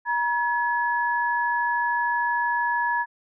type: tone pair together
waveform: sine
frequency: 953.2 / 1700 Hz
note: A#5 / G#6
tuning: +38 / +40 cents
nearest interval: minor seventh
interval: 1002 cents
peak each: -23 / -25 dBFS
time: 0.05-3.06 s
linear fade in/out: 50 ms
effects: none